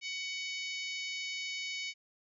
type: harmonic tone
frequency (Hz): 748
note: F#5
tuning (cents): +19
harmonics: 3 / 4 / 5 / 6 / 7 / 8 / 9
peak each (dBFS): -39 / -43 / -46 / -46 / -47 / -51 / -50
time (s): 0.01-1.94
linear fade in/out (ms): 50
effects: none